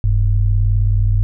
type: tone pair together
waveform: sine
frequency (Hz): 42.33 / 101.3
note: E1 / G#2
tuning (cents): +47 / -43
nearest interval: octave + minor third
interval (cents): 1510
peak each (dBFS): -14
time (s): 0.04-1.23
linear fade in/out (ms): 0
effects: none